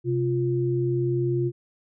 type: tone pair together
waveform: sine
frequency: 129.75 / 350 Hz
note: C3 / F4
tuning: -14 / +4 cents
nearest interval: octave + perfect fourth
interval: 1718 cents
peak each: -24 dBFS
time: 0.04-1.52 s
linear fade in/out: 50 ms
effects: none